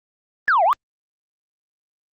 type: exponential two-way sweep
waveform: sine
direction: down then up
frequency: 1787 to 633 to 1242 Hz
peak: -12 dBFS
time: 0.48-0.73 s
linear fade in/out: 0 ms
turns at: 0.64 s
effects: tanh soft clip ceiling -10 dBFS + Opus 32 kbps